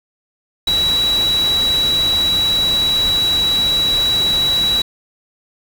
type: tone in noise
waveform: sine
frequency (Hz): 3905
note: B7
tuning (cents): -20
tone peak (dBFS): -13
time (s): 0.67-4.82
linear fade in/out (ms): 5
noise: pink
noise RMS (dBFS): -26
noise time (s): 0.67-4.82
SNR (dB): +10
effects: none